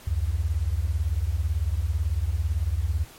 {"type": "beating tone pair", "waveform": "sine", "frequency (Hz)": [68.7, 86.7], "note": ["C#2", "F2"], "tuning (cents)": [-15, -12], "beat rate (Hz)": 18, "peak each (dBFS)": -25, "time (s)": [0.07, 3.05], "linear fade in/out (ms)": 5, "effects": ["pink hiss -48 dBFS RMS until 3.18 s", "MP3 64 kbps"]}